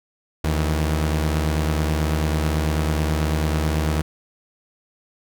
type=tone pair together; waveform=sawtooth; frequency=75.83 / 160.8 Hz; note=D#2 / E3; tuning=-44 / -43 cents; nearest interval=octave + minor second; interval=1301 cents; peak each=-16 / -22 dBFS; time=0.44-4.02 s; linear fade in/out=5 ms; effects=none